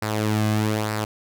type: tone with flanger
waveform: sawtooth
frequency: 107.4 Hz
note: A2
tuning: 41 cents flat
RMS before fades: -23 dBFS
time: 0.02-1.05 s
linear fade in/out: 5 ms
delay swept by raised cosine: 0.3 to 2.2 ms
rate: 1.1 Hz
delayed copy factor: -0.55
effects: none